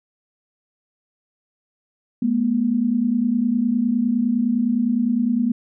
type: tone pair together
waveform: sine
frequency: 211.6 / 241.4 Hz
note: G#3 / B3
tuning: +33 / -39 cents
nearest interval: major second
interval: 228 cents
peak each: -22 / -18 dBFS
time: 2.22-5.52 s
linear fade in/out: 5 ms
effects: none